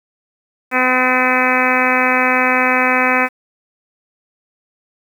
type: harmonic tone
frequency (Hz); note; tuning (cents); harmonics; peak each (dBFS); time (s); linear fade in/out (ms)
254.5; C4; -48; 1 / 2 / 3 / 4 / 5 / 6 / 7 / 8 / 9 / 10; -21 / -21 / -21 / -21 / -21 / -21 / -21 / -21 / -21 / -21; 0.71-3.29; 50
effects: 7-bit